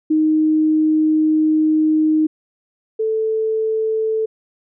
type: tone pair in turn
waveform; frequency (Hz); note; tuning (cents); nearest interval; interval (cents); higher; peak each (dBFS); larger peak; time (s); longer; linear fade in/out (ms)
sine; 311.1 / 440; D#4 / A4; 0 / 0; tritone; 600; second; -12 / -16; first; 0.1-2.27 / 2.99-4.26; first; 10
effects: none